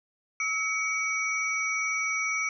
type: tone cluster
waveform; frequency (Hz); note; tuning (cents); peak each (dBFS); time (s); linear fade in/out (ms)
sine; 1298 / 2258 / 5840; E6 / C#7 / F#8; -27 / +31 / -24; -34 / -27 / -36; 0.4-2.49; 2
effects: none